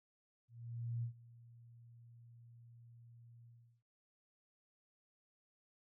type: tone with ADSR envelope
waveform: sine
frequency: 117.6 Hz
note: A#2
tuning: 16 cents sharp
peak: -36 dBFS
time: 0.48-3.83 s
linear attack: 550 ms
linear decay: 98 ms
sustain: -21 dB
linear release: 370 ms
effects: none